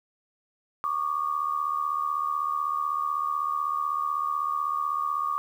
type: tone pair together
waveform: sine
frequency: 1124 / 1200 Hz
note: C#6 / D6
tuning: +24 / +37 cents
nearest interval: minor second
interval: 113 cents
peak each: -28 dBFS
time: 0.84-5.38 s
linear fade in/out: 0 ms
effects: 9-bit